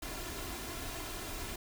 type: noise with comb filter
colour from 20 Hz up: pink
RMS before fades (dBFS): -41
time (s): 0.02-1.56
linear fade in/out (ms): 5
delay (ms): 2.9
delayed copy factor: +0.55
effects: none